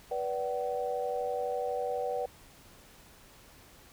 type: tone cluster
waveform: sine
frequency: 489 / 581 / 758 Hz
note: B4 / D5 / F#5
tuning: -17 / -19 / +42 cents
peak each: -33 / -36 / -35 dBFS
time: 0.11-2.26 s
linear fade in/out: 5 ms
effects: pink hiss -56 dBFS RMS until 3.92 s